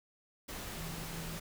sine tone in noise, 164.81 Hz, E3, in tune, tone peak -44 dBFS, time 0.77-1.39 s, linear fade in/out 10 ms, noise pink, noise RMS -43 dBFS, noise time 0.48-1.4 s, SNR -4 dB, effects none

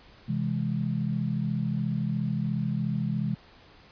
sine chord, C augmented, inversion none, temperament equal, 130.81 / 164.81 / 207.7 Hz, C3 / E3 / G#3, 0 / 0 / 0 cents, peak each -30 dBFS, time 0.28-3.35 s, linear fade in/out 10 ms, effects pink hiss -54 dBFS RMS until 3.91 s + resampled to 11025 Hz

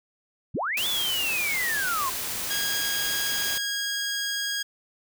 sine linear two-way sweep, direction up then down, 58.4 to 3525 to 1006 Hz, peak -25 dBFS, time 0.54-2.1 s, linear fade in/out 10 ms, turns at 0.87 s
white noise, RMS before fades -31 dBFS, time 0.77-3.58 s, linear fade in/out 2 ms
15% pulse tone, 1638 Hz, G#6, 24 cents flat, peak -20 dBFS, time 2.5-4.63 s, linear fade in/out 10 ms
effects none

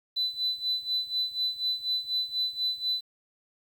sine tone with tremolo, 4000 Hz, B7, 21 cents sharp, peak -23 dBFS, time 0.16-3.01 s, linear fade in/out 10 ms, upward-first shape sine, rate 4.1 Hz, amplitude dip 85%, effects tanh soft clip ceiling -20 dBFS + 9-bit

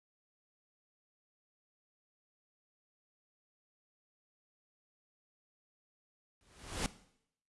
pink noise with exponential growth, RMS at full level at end -32 dBFS, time 6.41-6.86 s, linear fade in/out 0 ms, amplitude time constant 96 ms, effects noise-tail reverb RT60 0.7 s tail -17 dB re dry + resampled to 24000 Hz

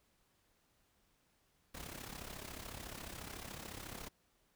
pink noise with amplitude modulation, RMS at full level -45 dBFS, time 1.74-4.09 s, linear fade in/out 10 ms, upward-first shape sine, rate 34 Hz, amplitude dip 70%, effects pink hiss -75 dBFS RMS until 4.55 s

